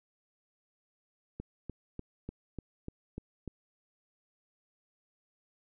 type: click train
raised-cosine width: 3 ms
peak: -26 dBFS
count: 8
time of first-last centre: 1.4-3.477 s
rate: 3.37 Hz
effects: none